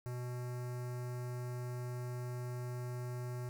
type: tone with notch filter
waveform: square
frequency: 123.47 Hz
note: B2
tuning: in tune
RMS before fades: -41 dBFS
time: 0.06-3.49 s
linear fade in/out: 0 ms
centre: 3300 Hz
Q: 0.81
effects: none